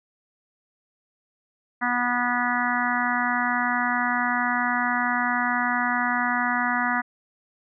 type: harmonic tone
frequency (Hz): 244.5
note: B3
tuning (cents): -17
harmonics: 1 / 3 / 4 / 5 / 6 / 7 / 8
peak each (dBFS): -29 / -29 / -29 / -29 / -29 / -29 / -29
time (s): 1.81-7.02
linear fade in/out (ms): 20
effects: none